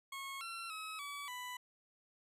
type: tone with pitch steps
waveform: 20% pulse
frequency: 1092 / 1357 / 1281 / 1143 / 993 Hz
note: C#6 / E6 / E6 / D6 / B5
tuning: -26 / +50 / -50 / -47 / +9 cents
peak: -38 dBFS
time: 0.12-1.57 s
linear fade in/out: 5 ms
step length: 290 ms
effects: resampled to 32000 Hz